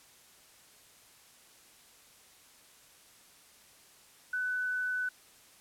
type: tone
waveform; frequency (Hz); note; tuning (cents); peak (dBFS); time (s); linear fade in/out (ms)
sine; 1498; F#6; +21; -30; 4.33-5.09; 5
effects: white hiss -59 dBFS RMS until 5.6 s + low-pass 12000 Hz 12 dB/octave